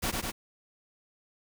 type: noise with echo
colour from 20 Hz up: pink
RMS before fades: -30 dBFS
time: 0.02-0.12 s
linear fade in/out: 20 ms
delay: 100 ms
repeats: 2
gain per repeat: -2 dB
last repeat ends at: 0.32 s
effects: none